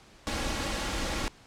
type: noise with comb filter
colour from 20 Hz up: pink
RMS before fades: -31 dBFS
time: 0.27-1.28 s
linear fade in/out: 0 ms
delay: 3.6 ms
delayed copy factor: +0.5
effects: pink hiss -55 dBFS RMS until 1.46 s + low-pass 7000 Hz 12 dB/octave

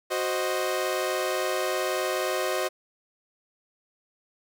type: chord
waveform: sawtooth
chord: C diminished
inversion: second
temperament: equal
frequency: 370 / 523.3 / 622.3 Hz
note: Gb4 / C5 / Eb5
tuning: 0 / 0 / 0 cents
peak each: -26 dBFS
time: 0.1-2.69 s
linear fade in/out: 20 ms
effects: none

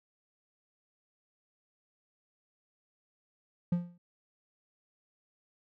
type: tone with exponential decay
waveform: triangle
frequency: 174.61 Hz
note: F3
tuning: in tune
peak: -21 dBFS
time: 3.72-3.98 s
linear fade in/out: 5 ms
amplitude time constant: 56 ms
effects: none

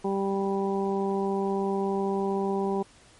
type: harmonic tone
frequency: 196 Hz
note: G3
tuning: in tune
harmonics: 1 / 2 / 3 / 4 / 5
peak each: -29 / -27 / -40 / -33 / -36 dBFS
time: 0.04-2.83 s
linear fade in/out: 10 ms
effects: pink hiss -55 dBFS RMS until 3.19 s + MP3 48 kbps

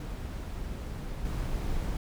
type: noise with level steps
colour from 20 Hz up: brown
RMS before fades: -36 / -32 dBFS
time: 0-1.97 s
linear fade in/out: 2 ms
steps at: 1.25 s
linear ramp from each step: 2 ms
effects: none

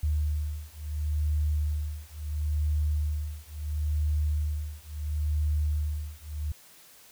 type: beating tone pair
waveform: sine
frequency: 75 / 75.73 Hz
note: D2 / D#2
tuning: +37 / -46 cents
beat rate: 0.73 Hz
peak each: -29 dBFS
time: 0.03-6.52 s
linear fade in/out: 5 ms
effects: white hiss -54 dBFS RMS until 7.11 s

